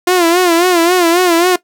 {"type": "tone with vibrato", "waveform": "sawtooth", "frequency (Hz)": 349.2, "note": "F4", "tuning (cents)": 0, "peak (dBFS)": -4, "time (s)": [0.07, 1.56], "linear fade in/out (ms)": 5, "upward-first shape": "sine", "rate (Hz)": 3.7, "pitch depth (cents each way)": 93, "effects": ["noise-tail reverb RT60 0.1 s tail -18 dB re dry"]}